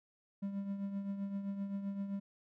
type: tone with tremolo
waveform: triangle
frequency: 198.3 Hz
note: G3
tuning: 20 cents sharp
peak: -32 dBFS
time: 0.42-2.2 s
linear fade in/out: 10 ms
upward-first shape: triangle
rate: 7.7 Hz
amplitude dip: 60%
effects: none